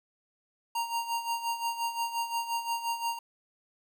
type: tone with tremolo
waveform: square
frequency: 931 Hz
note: A#5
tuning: 2 cents flat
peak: -28 dBFS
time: 0.75-3.19 s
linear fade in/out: 5 ms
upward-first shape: sine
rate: 5.7 Hz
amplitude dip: 70%
effects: 10-bit